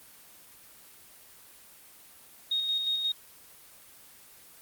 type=tone with tremolo; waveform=sine; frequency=3729 Hz; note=A#7; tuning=in tune; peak=-25 dBFS; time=2.51-3.12 s; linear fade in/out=5 ms; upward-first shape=square; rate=5.6 Hz; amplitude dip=35%; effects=white hiss -53 dBFS RMS until 4.61 s + Opus 24 kbps